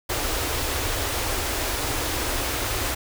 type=band-stop noise; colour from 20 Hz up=pink; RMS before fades=-26 dBFS; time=0.09-2.95 s; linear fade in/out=10 ms; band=120 to 260 Hz; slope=48 dB/octave; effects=none